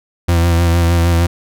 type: tone with vibrato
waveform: 40% pulse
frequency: 85.1 Hz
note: F2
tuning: 44 cents flat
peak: -9 dBFS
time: 0.28-1.27 s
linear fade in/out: 10 ms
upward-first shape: sine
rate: 6.5 Hz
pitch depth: 30 cents each way
effects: none